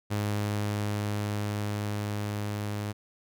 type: tone with level ramp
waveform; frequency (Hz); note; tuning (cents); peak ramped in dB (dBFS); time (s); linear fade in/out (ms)
sawtooth; 103.83; G#2; 0; -23 to -27; 0.1-2.93; 20
effects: none